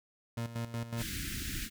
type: tone with tremolo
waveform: 30% pulse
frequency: 116.54 Hz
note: A#2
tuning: in tune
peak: -31 dBFS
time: 0.37-1.03 s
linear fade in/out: 5 ms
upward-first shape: square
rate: 5.4 Hz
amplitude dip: 70%
type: band-stop noise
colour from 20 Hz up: pink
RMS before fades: -38 dBFS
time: 0.96-1.7 s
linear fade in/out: 50 ms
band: 340 to 1500 Hz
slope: 48 dB/octave
effects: none